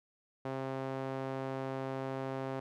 sawtooth tone with band-pass filter, 133.3 Hz, C3, 33 cents sharp, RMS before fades -38 dBFS, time 0.45-2.6 s, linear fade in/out 5 ms, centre 610 Hz, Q 0.85, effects none

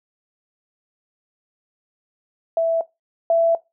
sine tone pair in turn, 660 / 666.1 Hz, E5 / E5, +2 / +18 cents, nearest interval unison, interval 16 cents, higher second, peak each -15 / -13 dBFS, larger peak second, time 2.57-2.81 / 3.3-3.55 s, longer second, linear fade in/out 2 ms, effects noise-tail reverb RT60 0.2 s tail -19 dB re dry

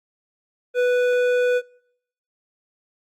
triangle tone with hard clipping, 493.9 Hz, B4, in tune, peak -18 dBFS, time 0.74-1.62 s, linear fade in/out 50 ms, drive 14 dB, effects noise-tail reverb RT60 0.8 s tail -26 dB re dry + Opus 32 kbps

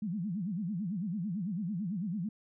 sine tone with vibrato, 190 Hz, F#3, 46 cents sharp, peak -32 dBFS, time 0.02-2.29 s, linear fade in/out 5 ms, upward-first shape sine, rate 9 Hz, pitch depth 260 cents each way, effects none

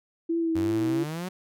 sine tone with vibrato, 329.6 Hz, E4, in tune, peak -23 dBFS, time 0.29-1.04 s, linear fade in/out 10 ms, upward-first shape triangle, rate 3 Hz, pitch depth 33 cents each way
sawtooth exponential sweep, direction up, 89.1 to 189 Hz, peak -27 dBFS, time 0.55-1.29 s, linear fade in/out 10 ms
effects none

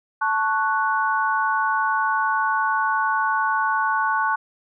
sine chord, F# minor, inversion first, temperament equal, 880 / 1108.7 / 1480 Hz, A5 / C#6 / F#6, 0 / 0 / 0 cents, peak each -23 dBFS, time 0.21-4.36 s, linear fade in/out 10 ms, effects none

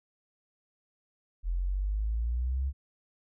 sine exponential sweep, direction up, 42 to 69.3 Hz, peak -27 dBFS, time 1.43-2.73 s, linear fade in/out 50 ms, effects none

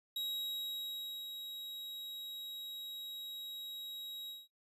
45% pulse tone with ADSR envelope, 3825 Hz, A#7, 44 cents sharp, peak -36 dBFS, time 0.16-4.48 s, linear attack 4 ms, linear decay 1100 ms, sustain -7 dB, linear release 190 ms, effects noise-tail reverb RT60 0.1 s tail -17 dB re dry + resampled to 32000 Hz

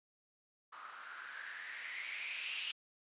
violet noise with low-pass filter sweep, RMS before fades -45 dBFS, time 0.72-2.72 s, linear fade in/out 10 ms, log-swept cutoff 1200 to 2900 Hz, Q 6.4, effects resampled to 8000 Hz

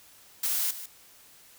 blue noise with echo, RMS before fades -28 dBFS, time 0.43-0.71 s, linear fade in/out 5 ms, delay 150 ms, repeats 1, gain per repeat -12 dB, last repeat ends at 0.86 s, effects white hiss -55 dBFS RMS until 1.58 s

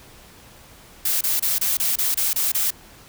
blue noise bursts, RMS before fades -21 dBFS, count 9, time 1.05-2.706 s, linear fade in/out 5 ms, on 160 ms, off 27 ms, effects pink hiss -47 dBFS RMS until 3.08 s

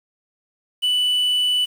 triangle tone, 2976 Hz, F#7, 9 cents sharp, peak -15 dBFS, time 0.82-1.66 s, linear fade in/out 20 ms, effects 7-bit

